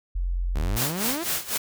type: tone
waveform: sine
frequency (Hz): 44.04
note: F1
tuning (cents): +15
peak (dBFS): -23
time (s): 0.15-0.77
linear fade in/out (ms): 10
type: exponential sweep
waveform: sawtooth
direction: up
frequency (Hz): 67.5 to 355.2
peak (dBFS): -24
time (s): 0.55-1.24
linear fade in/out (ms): 10
type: noise with tremolo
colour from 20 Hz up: white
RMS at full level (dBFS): -25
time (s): 0.76-1.58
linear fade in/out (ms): 10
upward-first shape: sine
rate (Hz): 4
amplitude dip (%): 85
effects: none